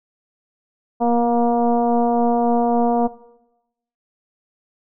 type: tone with frequency modulation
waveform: sine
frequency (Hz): 473.8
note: A#4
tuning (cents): +28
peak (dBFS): -14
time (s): 1-3.08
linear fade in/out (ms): 20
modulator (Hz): 236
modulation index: 1.7
effects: noise-tail reverb RT60 0.9 s tail -18 dB re dry